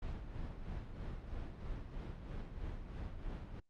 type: noise with tremolo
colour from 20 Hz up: brown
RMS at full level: -42 dBFS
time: 0.02-3.6 s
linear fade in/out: 5 ms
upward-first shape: sine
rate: 3.1 Hz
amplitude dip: 50%
effects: low-pass 4000 Hz 12 dB/octave + Opus 48 kbps